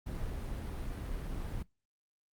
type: noise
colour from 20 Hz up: brown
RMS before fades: -38 dBFS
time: 0.06-1.63 s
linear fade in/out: 10 ms
effects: noise-tail reverb RT60 0.2 s tail -23 dB re dry + Opus 32 kbps